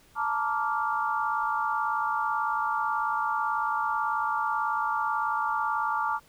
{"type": "chord", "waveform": "sine", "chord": "Bb major seventh", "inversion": "third", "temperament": "just", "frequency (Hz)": [874.1, 932.3, 1165.4, 1398.5], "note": ["A5", "Bb5", "D6", "F6"], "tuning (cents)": [-12, 0, -14, 2], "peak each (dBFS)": [-30, -33, -29, -32], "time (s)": [0.15, 6.2], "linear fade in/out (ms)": 50, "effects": ["pink hiss -59 dBFS RMS until 6.28 s"]}